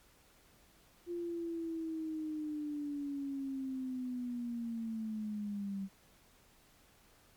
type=linear sweep; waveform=sine; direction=down; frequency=349.2 to 192.5 Hz; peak=-36 dBFS; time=1.06-5.89 s; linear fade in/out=50 ms; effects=pink hiss -65 dBFS RMS until 7.36 s + MP3 96 kbps